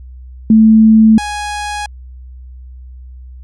sine / sawtooth tone pair in turn, 220 / 830.6 Hz, A3 / G#5, 0 / 0 cents, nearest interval octave + major seventh, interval 2300 cents, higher second, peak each -3 / -15 dBFS, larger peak first, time 0.5-1.18 / 1.18-1.86 s, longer neither, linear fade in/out 2 ms, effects added 63 Hz sine -30 dBFS peak until 3.43 s + resampled to 24000 Hz

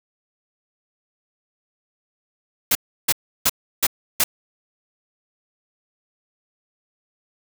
white noise bursts, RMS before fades -17 dBFS, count 5, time 2.71-4.24 s, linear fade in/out 5 ms, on 42 ms, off 330 ms, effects none

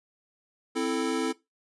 square chord, A minor, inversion first, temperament equal, 261.6 / 329.6 / 440 Hz, C4 / E4 / A4, 0 / 0 / 0 cents, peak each -31 dBFS, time 0.75-1.33 s, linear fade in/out 20 ms, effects noise-tail reverb RT60 0.2 s tail -19 dB re dry + resampled to 24000 Hz

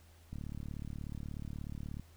click train, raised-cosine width 5 ms, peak -30 dBFS, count 62, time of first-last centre 0.33-1.997 s, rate 36.6 Hz, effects added 82 Hz sine -58 dBFS peak until 2.16 s + pink hiss -65 dBFS RMS until 2.16 s

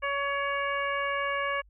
harmonic tone, 562 Hz, C#5, 24 cents sharp, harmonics 1 / 2 / 3 / 4 / 5, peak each -33 / -31 / -33 / -35 / -40 dBFS, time 0.02-1.62 s, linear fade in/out 20 ms, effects added 50 Hz sine -55 dBFS peak until 1.69 s

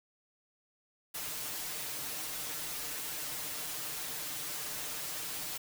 white noise with comb filter, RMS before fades -39 dBFS, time 1.14-5.58 s, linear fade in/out 10 ms, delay 6.6 ms, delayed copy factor +1, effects none

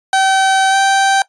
30% pulse tone with pitch glide, 769 to 780.6 Hz, G5 to G5, -33 to -8 cents, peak -7 dBFS, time 0.13-1.22 s, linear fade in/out 2 ms, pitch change +25 cents, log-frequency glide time 0.7-0.76 s, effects noise-tail reverb RT60 0.1 s tail -18 dB re dry + resampled to 22050 Hz

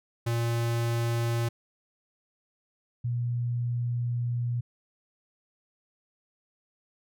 square / sine tone pair in turn, 117.1 / 120.39 Hz, A#2 / B2, +8 / -44 cents, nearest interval unison, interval 48 cents, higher second, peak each -26 dBFS, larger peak neither, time 0.26-1.49 / 3.04-4.61 s, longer second, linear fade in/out 10 ms, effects none

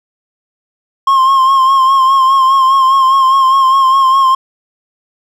triangle tone with vibrato, 1067 Hz, C6, 34 cents sharp, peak -4 dBFS, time 1.07-4.35 s, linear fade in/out 5 ms, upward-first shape sine, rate 4.9 Hz, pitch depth 40 cents each way, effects none

